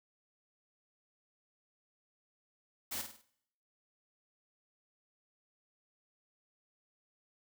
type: noise with echo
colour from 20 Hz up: white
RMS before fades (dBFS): -39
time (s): 2.91-3.02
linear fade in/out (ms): 10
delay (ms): 50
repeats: 4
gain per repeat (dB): -7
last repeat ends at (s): 3.22
effects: noise-tail reverb RT60 0.7 s tail -19 dB re dry